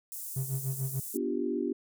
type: high-pass noise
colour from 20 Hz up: pink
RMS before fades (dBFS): -40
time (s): 0.12-1.17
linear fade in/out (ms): 0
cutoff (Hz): 8300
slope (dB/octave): 24
type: tone with tremolo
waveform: triangle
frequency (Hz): 133.6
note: C3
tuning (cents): +36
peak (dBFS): -26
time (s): 0.36-1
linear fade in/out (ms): 5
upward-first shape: sine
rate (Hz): 6.8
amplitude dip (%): 80
type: chord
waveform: sine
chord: G dominant seventh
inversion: first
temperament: equal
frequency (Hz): 246.9 / 293.7 / 349.2 / 392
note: B3 / D4 / F4 / G4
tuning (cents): 0 / 0 / 0 / 0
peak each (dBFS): -34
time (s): 1.14-1.73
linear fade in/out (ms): 10
effects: none